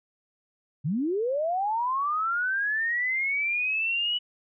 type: linear sweep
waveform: sine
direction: up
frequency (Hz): 128.1 to 2960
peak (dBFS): -24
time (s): 0.84-4.19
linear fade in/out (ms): 20
effects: none